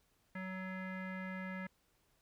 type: tone with low-pass filter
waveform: square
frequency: 187.2 Hz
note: F#3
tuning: 20 cents sharp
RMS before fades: -43 dBFS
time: 0.35-1.67 s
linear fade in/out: 5 ms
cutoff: 1900 Hz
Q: 7.6
effects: pink hiss -75 dBFS RMS until 2.21 s